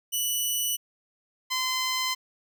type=tone pair in turn; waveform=10% pulse; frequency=2960 / 1029.7 Hz; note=F#7 / C6; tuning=0 / -28 cents; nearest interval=octave + tritone; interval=1828 cents; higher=first; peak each=-17 dBFS; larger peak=neither; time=0.12-0.77 / 1.5-2.15 s; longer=neither; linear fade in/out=20 ms; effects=none